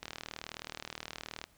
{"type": "click train", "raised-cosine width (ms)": 0.2, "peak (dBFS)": -22, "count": 56, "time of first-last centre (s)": [0.03, 1.44], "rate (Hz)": 39, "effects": ["pink hiss -66 dBFS RMS until 1.57 s"]}